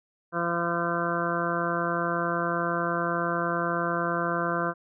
harmonic tone, 170.9 Hz, F3, 37 cents flat, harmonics 1 / 2 / 3 / 4 / 6 / 7 / 8 / 9, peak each -33 / -33 / -33 / -33 / -33 / -33 / -33 / -33 dBFS, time 0.32-4.74 s, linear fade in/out 50 ms, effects none

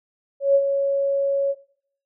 sine tone with ADSR envelope, 555 Hz, C#5, 2 cents sharp, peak -11 dBFS, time 0.4-1.55 s, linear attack 150 ms, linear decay 54 ms, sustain -7 dB, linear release 45 ms, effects noise-tail reverb RT60 0.6 s tail -18 dB re dry

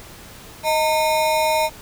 square ring-modulated tone, 769 Hz, G5, 33 cents flat, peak -14 dBFS, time 0.63-1.7 s, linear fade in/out 50 ms, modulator 143 Hz, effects pink hiss -41 dBFS RMS until 1.81 s

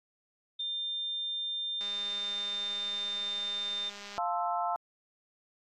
sine tone, 3600 Hz, A7, 39 cents sharp, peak -32 dBFS, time 0.59-3.9 s, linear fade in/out 10 ms
click train, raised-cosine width 0.2 ms, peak -28 dBFS, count 482, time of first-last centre 1.81-4.179 s, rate 203 Hz
sine chord, F major seventh, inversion none, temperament equal, 698.5 / 880 / 1046.5 / 1318.5 Hz, F5 / A5 / C6 / E6, 0 / 0 / 0 / 0 cents, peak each -32 / -34 / -37 / -36 dBFS, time 4.18-4.76 s, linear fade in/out 0 ms
effects AAC 48 kbps

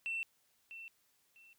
sine tone with echo, 2690 Hz, E7, 34 cents sharp, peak -34 dBFS, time 0.06-0.23 s, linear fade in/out 0 ms, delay 650 ms, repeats 2, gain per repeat -12 dB, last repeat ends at 1.53 s, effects tanh soft clip ceiling -32 dBFS + white hiss -74 dBFS RMS until 1.58 s

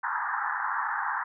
pink band-pass noise, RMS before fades -30 dBFS, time 0.03-1.24 s, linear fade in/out 10 ms, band 820 to 1800 Hz, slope 96 dB/octave, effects none

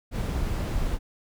brown noise, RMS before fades -27 dBFS, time 0.11-0.99 s, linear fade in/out 50 ms, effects none

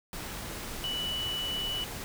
sine tone in noise, 2960 Hz, F#7, in tune, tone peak -31 dBFS, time 0.84-1.84 s, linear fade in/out 0 ms, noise pink, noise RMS -39 dBFS, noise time 0.13-2.04 s, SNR +5 dB, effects none

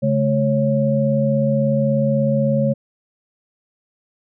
sine tone cluster, 139.4 / 215.8 / 550 Hz, C#3 / A3 / C#5, +10 / -33 / -14 cents, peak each -19 dBFS, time 0.02-2.74 s, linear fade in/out 20 ms, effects none

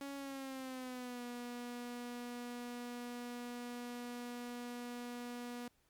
sawtooth tone with pitch glide, 278.4 to 242.4 Hz, C#4 to B3, +8 to -32 cents, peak -39 dBFS, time 0.01-5.68 s, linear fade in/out 2 ms, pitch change -240 cents, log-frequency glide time 0.16-1.23 s, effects pink hiss -75 dBFS RMS until 5.89 s + MP3 96 kbps

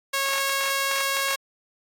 sawtooth tone with high-pass filter, 548 Hz, C#5, 20 cents flat, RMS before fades -25 dBFS, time 0.13-1.36 s, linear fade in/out 10 ms, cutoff 1200 Hz, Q 0.72, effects AAC 64 kbps

